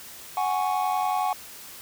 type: chord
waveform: triangle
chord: F# suspended second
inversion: none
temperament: equal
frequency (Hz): 740 / 830.6 / 1108.7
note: F#5 / G#5 / C#6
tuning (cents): 0 / 0 / 0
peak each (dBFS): -24 / -25 / -28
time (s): 0.37-1.33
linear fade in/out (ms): 2
effects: white hiss -43 dBFS RMS until 1.81 s